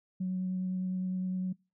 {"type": "tone with vibrato", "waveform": "sine", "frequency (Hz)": 184.9, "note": "F#3", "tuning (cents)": -1, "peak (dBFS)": -29, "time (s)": [0.2, 1.53], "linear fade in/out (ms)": 10, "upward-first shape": "triangle", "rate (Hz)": 9.8, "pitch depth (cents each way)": 11, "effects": ["noise-tail reverb RT60 0.3 s tail -26 dB re dry", "tanh soft clip ceiling -25 dBFS"]}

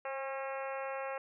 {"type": "harmonic tone with a mistuned harmonic", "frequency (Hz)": 270.9, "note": "C#4", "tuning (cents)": -40, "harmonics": [2, 3, 4, 5, 6, 7, 8, 9, 10], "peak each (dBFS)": [-39, -43, -45, -47, -49, -50, -51, -52, -53], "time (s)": [0.05, 1.18], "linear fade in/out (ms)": 2, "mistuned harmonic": 2, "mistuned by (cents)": -17, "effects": []}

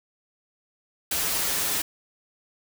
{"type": "noise with comb filter", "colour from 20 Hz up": "white", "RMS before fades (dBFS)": -26, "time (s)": [1.11, 1.82], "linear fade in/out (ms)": 5, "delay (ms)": 8.2, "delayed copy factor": -0.9, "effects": []}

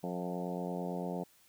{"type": "harmonic tone with a mistuned harmonic", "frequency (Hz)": 88.9, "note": "F2", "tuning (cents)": 31, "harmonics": [2, 3, 4, 5, 6, 7, 8, 9, 10], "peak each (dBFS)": [-38, -44, -45, -43, -44, -46, -45, -50, -50], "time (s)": [0.03, 1.24], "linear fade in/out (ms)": 10, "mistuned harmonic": 7, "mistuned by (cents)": 26, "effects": ["white hiss -65 dBFS RMS until 1.48 s"]}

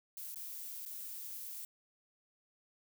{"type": "noise with dropouts", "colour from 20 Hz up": "violet", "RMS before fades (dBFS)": -45, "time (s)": [0.17, 1.65], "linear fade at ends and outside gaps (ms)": 2, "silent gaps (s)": [[0.346, 0.358], [0.853, 0.86]], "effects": []}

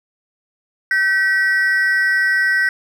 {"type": "ring-modulated tone", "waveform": "triangle", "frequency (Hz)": 1732, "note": "A6", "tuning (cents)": -28, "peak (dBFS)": -8, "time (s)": [0.91, 2.69], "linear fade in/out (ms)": 2, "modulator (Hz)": 194, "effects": ["tanh soft clip ceiling -4 dBFS"]}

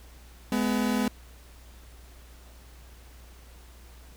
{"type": "tone pair together", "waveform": "40% pulse", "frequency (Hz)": [210.6, 250.4], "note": ["G#3", "B3"], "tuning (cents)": [24, 24], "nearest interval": "minor third", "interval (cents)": 300, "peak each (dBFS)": -26, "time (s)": [0.52, 1.08], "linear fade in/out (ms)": 2, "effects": ["added 60 Hz sine -48 dBFS peak until 4.16 s", "pink hiss -55 dBFS RMS until 4.16 s"]}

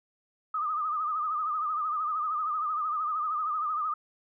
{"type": "tone with vibrato", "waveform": "sine", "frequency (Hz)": 1233, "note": "D#6", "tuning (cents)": -16, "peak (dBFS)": -27, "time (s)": [0.54, 3.94], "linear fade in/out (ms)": 5, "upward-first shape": "sine", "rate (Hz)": 13, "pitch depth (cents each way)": 76, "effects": []}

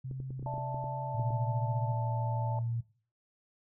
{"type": "tone with vibrato", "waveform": "sine", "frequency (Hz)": 130.81, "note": "C3", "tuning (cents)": 0, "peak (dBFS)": -36, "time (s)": [0.04, 1.94], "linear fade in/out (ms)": 10, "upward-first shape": "triangle", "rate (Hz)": 1.3, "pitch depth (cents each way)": 16}
{"type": "clicks", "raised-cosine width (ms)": 3, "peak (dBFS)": -32, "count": 12, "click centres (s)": [0.112, 0.202, 0.306, 0.395, 0.427, 0.461, 0.539, 0.58, 0.745, 0.841, 1.196, 1.306]}
{"type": "chord", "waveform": "sine", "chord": "D suspended second", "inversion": "none", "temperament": "just", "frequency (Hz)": [587.3, 660.7, 881], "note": ["D5", "E5", "A5"], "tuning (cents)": [0, 4, 2], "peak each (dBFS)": [-42, -42, -37], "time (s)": [0.46, 2.59], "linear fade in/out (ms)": 2}
{"type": "tone", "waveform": "sine", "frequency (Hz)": 116.5, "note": "A#2", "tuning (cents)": -1, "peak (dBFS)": -31, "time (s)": [1.14, 2.81], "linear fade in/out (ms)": 10}
{"effects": ["noise-tail reverb RT60 0.4 s tail -17 dB re dry"]}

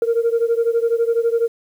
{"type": "beating tone pair", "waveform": "sine", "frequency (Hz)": [459.6, 471.6], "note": ["A#4", "A#4"], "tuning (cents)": [-25, 20], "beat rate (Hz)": 12, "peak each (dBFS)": [-16, -18], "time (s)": [0.02, 1.48], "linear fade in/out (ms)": 2, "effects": ["tanh soft clip ceiling -10 dBFS", "8-bit"]}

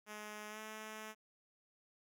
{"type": "tone with pitch glide", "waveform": "5% pulse", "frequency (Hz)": [211.4, 216.8], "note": ["G#3", "A3"], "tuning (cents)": [31, -25], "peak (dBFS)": -35, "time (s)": [0.06, 1.15], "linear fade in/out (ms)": 50, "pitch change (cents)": 44, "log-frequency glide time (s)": [0.49, 0.59], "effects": []}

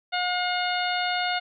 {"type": "harmonic tone with a mistuned harmonic", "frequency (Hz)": 720, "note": "F#5", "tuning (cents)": -47, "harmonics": [1, 2, 3, 4, 5, 6], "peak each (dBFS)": [-27, -30, -32, -33, -34, -35], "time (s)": [0.12, 1.4], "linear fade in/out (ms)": 20, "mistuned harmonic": 3, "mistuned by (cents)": -18, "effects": []}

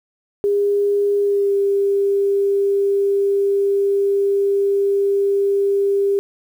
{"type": "tone with pitch glide", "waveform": "sine", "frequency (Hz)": [405.4, 398.2], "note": ["G#4", "G4"], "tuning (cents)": [-42, 27], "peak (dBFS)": -14, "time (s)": [0.44, 6.19], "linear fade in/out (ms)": 0, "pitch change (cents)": -31, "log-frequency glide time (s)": [1.19, 1.54], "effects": ["8-bit"]}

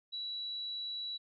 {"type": "tone", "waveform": "sine", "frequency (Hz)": 3923, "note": "B7", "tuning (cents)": -12, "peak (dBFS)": -37, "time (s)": [0.12, 1.18], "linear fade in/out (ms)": 20, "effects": []}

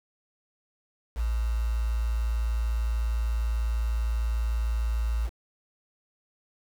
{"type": "tone with quantisation", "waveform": "sine", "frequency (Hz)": 56.7, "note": "A#1", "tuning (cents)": -47, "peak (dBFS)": -24, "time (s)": [1.15, 5.3], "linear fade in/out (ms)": 50, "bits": 7, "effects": []}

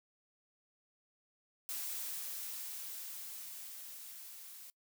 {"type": "noise with level ramp", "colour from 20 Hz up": "blue", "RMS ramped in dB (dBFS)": [-40, -52], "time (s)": [1.69, 4.7], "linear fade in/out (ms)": 0, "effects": ["noise-tail reverb RT60 0.1 s tail -24 dB re dry"]}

